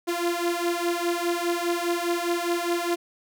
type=beating tone pair; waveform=sawtooth; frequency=343 / 347.9 Hz; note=F4 / F4; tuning=-31 / -7 cents; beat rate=4.9 Hz; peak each=-23 dBFS; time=0.07-2.96 s; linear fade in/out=20 ms; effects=none